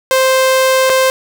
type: tone with dropouts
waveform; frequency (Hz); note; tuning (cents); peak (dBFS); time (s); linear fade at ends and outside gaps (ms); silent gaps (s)
sawtooth; 523.3; C5; 0; -5; 0.11-1.1; 0; 0.896-0.9
effects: none